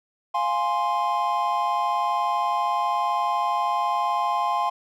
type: chord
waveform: triangle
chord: F minor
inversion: none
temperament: equal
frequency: 698.5 / 830.6 / 1046.5 Hz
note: F5 / Ab5 / C6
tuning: 0 / 0 / 0 cents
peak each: -26 / -24 / -22 dBFS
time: 0.34-4.7 s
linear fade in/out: 10 ms
effects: none